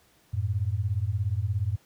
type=beating tone pair; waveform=sine; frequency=91.8 / 108.8 Hz; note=F#2 / A2; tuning=-13 / -19 cents; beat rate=17 Hz; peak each=-27 dBFS; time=0.33-1.76 s; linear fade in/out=10 ms; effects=pink hiss -62 dBFS RMS until 1.85 s + high-pass 60 Hz 12 dB/octave